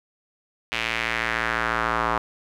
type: tone with band-pass filter sweep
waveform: square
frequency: 57 Hz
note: A#1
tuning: 38 cents flat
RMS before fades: -25 dBFS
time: 0.72-2.18 s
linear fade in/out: 0 ms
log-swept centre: 2600 to 1100 Hz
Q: 2.3
effects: none